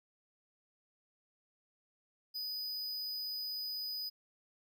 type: tone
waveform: square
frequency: 4978 Hz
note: D#8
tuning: in tune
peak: -38 dBFS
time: 2.34-4.1 s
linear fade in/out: 20 ms
effects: 13-bit